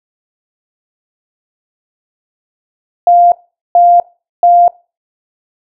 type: tone bursts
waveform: sine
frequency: 698.5 Hz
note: F5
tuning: in tune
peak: -3 dBFS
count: 3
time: 3.07-4.68 s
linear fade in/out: 2 ms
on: 250 ms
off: 430 ms
effects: noise-tail reverb RT60 0.3 s tail -22 dB re dry